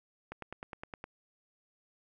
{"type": "click train", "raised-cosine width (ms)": 0.5, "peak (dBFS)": -26, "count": 8, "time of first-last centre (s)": [0.32, 1.041], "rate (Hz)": 9.71, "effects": []}